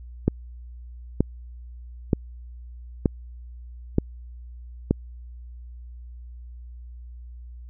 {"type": "click train", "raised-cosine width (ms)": 3, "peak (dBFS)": -5, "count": 6, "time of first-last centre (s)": [0.28, 4.91], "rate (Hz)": 1.08, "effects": ["added 60 Hz sine -38 dBFS peak until 7.69 s"]}